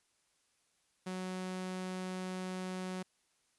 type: tone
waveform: sawtooth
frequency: 185 Hz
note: F#3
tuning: in tune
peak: -34 dBFS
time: 1.06-3.03 s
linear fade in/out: 10 ms
effects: white hiss -75 dBFS RMS until 3.58 s + resampled to 24000 Hz